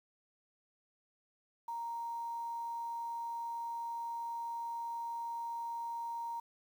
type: tone with quantisation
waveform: sine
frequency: 932.3 Hz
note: A#5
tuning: in tune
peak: -37 dBFS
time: 1.68-6.4 s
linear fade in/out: 5 ms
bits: 10
effects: none